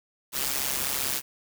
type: noise with amplitude modulation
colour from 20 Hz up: white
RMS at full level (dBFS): -25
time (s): 0.32-1.22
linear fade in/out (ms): 50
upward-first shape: sine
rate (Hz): 135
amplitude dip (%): 80
effects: none